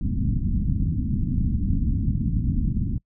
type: low-pass noise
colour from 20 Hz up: pink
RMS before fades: -23 dBFS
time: 0.01-2.98 s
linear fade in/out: 5 ms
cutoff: 260 Hz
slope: 48 dB/octave
effects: noise-tail reverb RT60 0.1 s tail -25 dB re dry